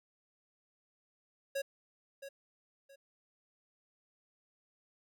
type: tone with echo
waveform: square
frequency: 551 Hz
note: C#5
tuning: 11 cents flat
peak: -34 dBFS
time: 1.55-1.62 s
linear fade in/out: 10 ms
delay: 670 ms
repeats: 2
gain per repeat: -11 dB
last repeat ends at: 2.96 s
effects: none